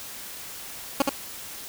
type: tone with echo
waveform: 15% pulse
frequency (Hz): 277.2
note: C#4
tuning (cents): 0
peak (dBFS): -11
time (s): 1-1.02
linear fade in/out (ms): 2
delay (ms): 72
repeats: 1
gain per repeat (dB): -3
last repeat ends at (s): 1.092
effects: white hiss -39 dBFS RMS until 1.68 s